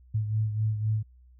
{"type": "beating tone pair", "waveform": "sine", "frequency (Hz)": [107.7, 111.6], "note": ["A2", "A2"], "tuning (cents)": [-37, 25], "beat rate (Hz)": 3.9, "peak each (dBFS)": [-25, -33], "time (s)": [0.14, 1.03], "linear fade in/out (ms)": 10, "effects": ["added 62 Hz sine -52 dBFS peak until 1.39 s"]}